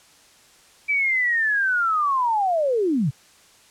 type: linear sweep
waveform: sine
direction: down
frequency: 2327 to 115.9 Hz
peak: -18 dBFS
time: 0.88-3.11 s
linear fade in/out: 20 ms
effects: white hiss -53 dBFS RMS until 3.7 s + low-pass 9000 Hz 12 dB/octave